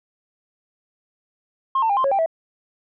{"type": "tone with pitch steps", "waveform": "sine", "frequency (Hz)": [1068, 899, 805, 1049, 550, 787, 652], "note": ["C6", "A5", "G5", "C6", "C#5", "G5", "E5"], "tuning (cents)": [35, 37, 46, 4, -14, 7, -19], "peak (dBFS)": -15, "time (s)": [1.75, 2.261], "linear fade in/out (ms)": 5, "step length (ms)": 73, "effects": ["tanh soft clip ceiling -13 dBFS"]}